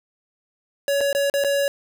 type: tone with dropouts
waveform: square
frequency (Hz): 562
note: C#5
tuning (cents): +24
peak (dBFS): -19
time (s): 0.88-1.68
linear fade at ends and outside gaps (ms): 1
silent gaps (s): 1.007-1.011 / 1.129-1.149 / 1.299-1.339 / 1.439-1.446
effects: none